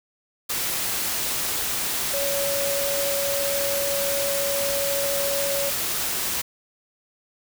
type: tone in noise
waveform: sine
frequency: 561 Hz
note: C#5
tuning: 21 cents sharp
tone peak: -25 dBFS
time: 2.13-5.7 s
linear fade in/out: 10 ms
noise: white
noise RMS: -26 dBFS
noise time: 0.49-6.42 s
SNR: -2 dB
effects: none